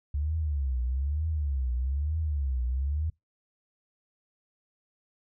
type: tone with vibrato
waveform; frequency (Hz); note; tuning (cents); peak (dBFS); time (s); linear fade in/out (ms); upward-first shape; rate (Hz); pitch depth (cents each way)
sine; 69.9; C#2; +15; -26; 0.14-3.1; 5; triangle; 1.1; 260
effects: noise-tail reverb RT60 0.2 s tail -26 dB re dry